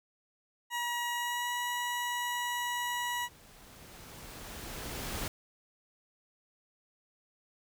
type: tone with pitch glide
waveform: 20% pulse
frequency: 958 to 969.1 Hz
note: A#5 to B5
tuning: +47 to -33 cents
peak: -27 dBFS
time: 0.7-3.29 s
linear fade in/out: 50 ms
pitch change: +20 cents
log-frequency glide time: 1.14-1.52 s
type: noise with exponential growth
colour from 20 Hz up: pink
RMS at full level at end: -36 dBFS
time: 1.69-5.28 s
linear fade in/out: 2 ms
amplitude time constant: 780 ms
effects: none